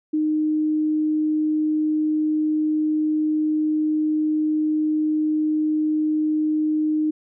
sine tone, 307.8 Hz, D#4, 19 cents flat, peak -18 dBFS, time 0.13-7.11 s, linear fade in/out 10 ms, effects none

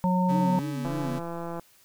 harmonic tone, 182.4 Hz, F#3, 24 cents flat, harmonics 1 / 3 / 5, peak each -22 / -32 / -27 dBFS, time 0.04-0.59 s, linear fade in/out 0 ms
40% pulse tone with pitch glide, 140.9 to 141.72 Hz, C#3 to C#3, +29 to +39 cents, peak -31 dBFS, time 0.28-1.2 s, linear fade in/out 20 ms, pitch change +10 cents, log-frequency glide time 0.46-0.7 s
sine tone with vibrato, 274.3 Hz, C#4, 18 cents flat, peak -31 dBFS, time 0.31-1.18 s, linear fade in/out 5 ms, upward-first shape sine, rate 3.4 Hz, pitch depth 210 cents each way
click train, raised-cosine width 1 ms, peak -22 dBFS, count 127, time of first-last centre 0.85-1.596 s, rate 169 Hz
effects white hiss -59 dBFS RMS until 1.84 s

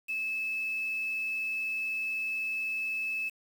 sine tone with quantisation, 2608 Hz, E7, 19 cents flat, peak -30 dBFS, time 0.08-3.3 s, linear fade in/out 20 ms, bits 8, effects none

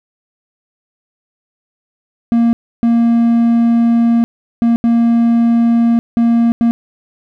triangle tone bursts at uneven times, 233.1 Hz, A#3, in tune, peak -6 dBFS, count 6, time 2.32-2.53 / 2.83-4.24 / 4.62-4.76 / 4.84-5.99 / 6.17-6.52 / 6.61-6.71 s, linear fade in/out 0 ms, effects none

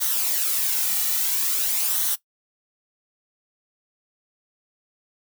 blue noise with flanger, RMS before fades -23 dBFS, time 0-2.16 s, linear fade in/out 20 ms, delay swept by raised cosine 0.4 to 1.9 ms, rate 0.49 Hz, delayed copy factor -0.5, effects noise-tail reverb RT60 0.1 s tail -17 dB re dry

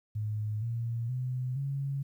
sine tone with pitch steps, 106.7 / 116.36 / 126.89 / 138.37 Hz, G#2 / A#2 / B2 / C#3, +47 / -3 / +47 / -3 cents, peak -30 dBFS, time 0.15-2.03 s, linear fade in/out 10 ms, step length 470 ms, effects 11-bit

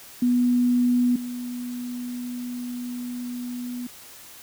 sine tone pair in turn, 245.3 / 245.3 Hz, B3 / B3, -12 / -12 cents, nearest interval unison, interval 0 cents, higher neither, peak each -17 / -29 dBFS, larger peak first, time 0.22-1.16 / 1.16-3.87 s, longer second, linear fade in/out 5 ms, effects white hiss -45 dBFS RMS until 4.42 s

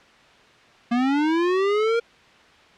square linear sweep, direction up, 233.1 to 471.6 Hz, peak -19 dBFS, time 0.91-2 s, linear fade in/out 10 ms, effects white hiss -51 dBFS RMS until 2.77 s + low-pass 3000 Hz 12 dB/octave

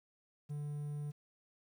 triangle tone with quantisation, 146.83 Hz, D3, in tune, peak -36 dBFS, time 0.49-1.12 s, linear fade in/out 20 ms, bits 11, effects none

